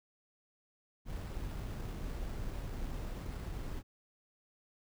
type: noise with sample-and-hold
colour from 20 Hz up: brown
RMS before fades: -40 dBFS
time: 1.05-3.83 s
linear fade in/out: 50 ms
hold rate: 6300 Hz
effects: none